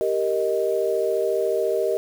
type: chord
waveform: sine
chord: Eb major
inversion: first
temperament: equal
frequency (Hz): 392 / 466.2 / 622.3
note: G4 / Bb4 / Eb5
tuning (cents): 0 / 0 / 0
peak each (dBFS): -24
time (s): 0.01-1.97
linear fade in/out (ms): 0
effects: 7-bit